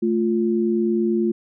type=tone pair together; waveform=sine; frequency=220 / 349.2 Hz; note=A3 / F4; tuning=0 / 0 cents; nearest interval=minor sixth; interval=800 cents; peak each=-20 dBFS; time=0.02-1.32 s; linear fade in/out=10 ms; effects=none